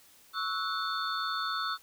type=tone cluster; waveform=sine; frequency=1116 / 1310 / 1473 / 3569 / 4375 Hz; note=C#6 / E6 / F#6 / A7 / C#8; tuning=+11 / -11 / -8 / +24 / -24 cents; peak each=-38 / -33 / -37 / -38 / -38 dBFS; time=0.33-1.78 s; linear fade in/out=50 ms; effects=tanh soft clip ceiling -19 dBFS + white hiss -59 dBFS RMS until 1.82 s